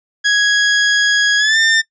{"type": "tone with pitch glide", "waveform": "sawtooth", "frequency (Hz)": [1661.2, 1801.1], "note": ["G#6", "A6"], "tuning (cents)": [0, 40], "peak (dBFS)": -7, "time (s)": [0.24, 1.82], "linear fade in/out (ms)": 20, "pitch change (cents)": 140, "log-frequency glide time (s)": [1.38, 1.58], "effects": ["noise-tail reverb RT60 0.1 s tail -22 dB re dry", "resampled to 16000 Hz"]}